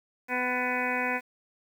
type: harmonic tone with a mistuned harmonic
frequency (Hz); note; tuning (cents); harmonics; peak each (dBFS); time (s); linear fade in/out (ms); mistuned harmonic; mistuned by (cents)
250; B3; +21; 1 / 2 / 3 / 4 / 6 / 7 / 8 / 9 / 10; -35 / -35 / -35 / -35 / -35 / -35 / -35 / -35 / -35; 0.28-1.21; 50; 6; -17
effects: 9-bit